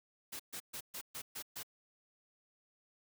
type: noise bursts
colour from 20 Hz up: white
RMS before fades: -44 dBFS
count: 7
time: 0.32-1.632 s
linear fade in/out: 10 ms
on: 76 ms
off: 130 ms
effects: none